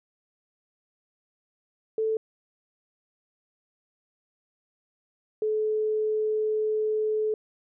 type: tone pair in turn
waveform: sine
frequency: 440 / 430.9 Hz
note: A4 / A4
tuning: 0 / -36 cents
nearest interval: unison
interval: 36 cents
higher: first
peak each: -23 dBFS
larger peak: neither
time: 1.98-2.17 / 5.42-7.34 s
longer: second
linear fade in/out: 2 ms
effects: none